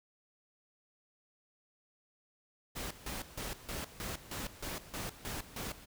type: noise with tremolo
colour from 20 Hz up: pink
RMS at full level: -40 dBFS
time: 2.75-5.86 s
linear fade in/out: 20 ms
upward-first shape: square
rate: 3.2 Hz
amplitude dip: 80%
effects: none